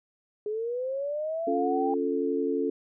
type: linear sweep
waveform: sine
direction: up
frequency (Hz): 414.3 to 798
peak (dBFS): -28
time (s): 0.46-1.94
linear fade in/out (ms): 2
type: chord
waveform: sine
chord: Db augmented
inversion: none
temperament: equal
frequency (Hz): 277.2 / 349.2 / 440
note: Db4 / F4 / A4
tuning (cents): 0 / 0 / 0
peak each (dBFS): -29 / -31 / -28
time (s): 1.47-2.7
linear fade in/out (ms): 5
effects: none